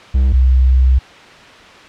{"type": "tone pair in turn", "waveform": ["triangle", "sine"], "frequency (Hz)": [65.1, 64.24], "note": ["C2", "C2"], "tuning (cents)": [-8, -31], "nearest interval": "unison", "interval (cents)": 23, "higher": "first", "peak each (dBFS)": -7, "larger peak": "neither", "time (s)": [[0.14, 0.33], [0.33, 0.99]], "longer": "second", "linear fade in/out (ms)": 10, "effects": ["white hiss -38 dBFS RMS until 1.88 s", "low-pass 3000 Hz 12 dB/octave"]}